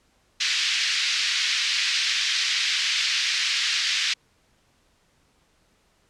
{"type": "band-pass noise", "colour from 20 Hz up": "white", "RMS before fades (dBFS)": -24, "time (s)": [0.4, 4.14], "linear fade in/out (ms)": 10, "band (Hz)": [1800, 5100], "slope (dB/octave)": 24, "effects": ["pink hiss -64 dBFS RMS until 6.09 s", "low-pass 9000 Hz 12 dB/octave"]}